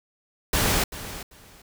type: noise with echo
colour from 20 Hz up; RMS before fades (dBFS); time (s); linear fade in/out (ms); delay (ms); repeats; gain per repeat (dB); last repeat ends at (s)
pink; -22; 0.53-0.84; 5; 390; 2; -14; 1.62
effects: none